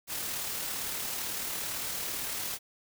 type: noise with amplitude modulation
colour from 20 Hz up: white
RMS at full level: -34 dBFS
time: 0.07-2.59 s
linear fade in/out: 50 ms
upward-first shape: sine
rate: 37.8 Hz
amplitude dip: 25%
effects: none